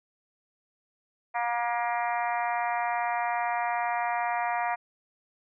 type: harmonic tone with a mistuned harmonic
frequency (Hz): 237.6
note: A#3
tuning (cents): +33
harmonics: 3 / 4 / 5 / 6 / 7 / 8 / 9 / 10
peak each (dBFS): -29 / -31 / -37 / -40 / -40 / -37 / -41 / -41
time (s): 1.34-4.76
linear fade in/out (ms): 20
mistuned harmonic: 9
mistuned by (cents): -27
effects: none